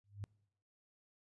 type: tone with exponential growth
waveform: sine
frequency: 101.1 Hz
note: G#2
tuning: 46 cents flat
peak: -37 dBFS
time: 0.04-0.24 s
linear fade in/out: 0 ms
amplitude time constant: 43 ms
effects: noise-tail reverb RT60 0.8 s tail -25 dB re dry + resampled to 24000 Hz